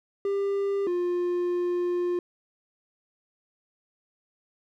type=tone pair in turn; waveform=triangle; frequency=397.8 / 353.4 Hz; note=G4 / F4; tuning=+25 / +21 cents; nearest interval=major second; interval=204 cents; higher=first; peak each=-22 dBFS; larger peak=neither; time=0.25-0.87 / 0.87-2.19 s; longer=second; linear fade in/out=2 ms; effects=none